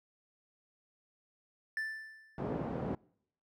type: tone with exponential decay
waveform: triangle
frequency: 1764 Hz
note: A6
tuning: 4 cents sharp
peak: -30 dBFS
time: 1.77-2.51 s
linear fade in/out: 1 ms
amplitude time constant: 160 ms
type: band-pass noise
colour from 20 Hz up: pink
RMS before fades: -37 dBFS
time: 2.38-2.95 s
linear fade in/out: 2 ms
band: 140 to 600 Hz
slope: 12 dB/octave
effects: noise-tail reverb RT60 0.7 s tail -26 dB re dry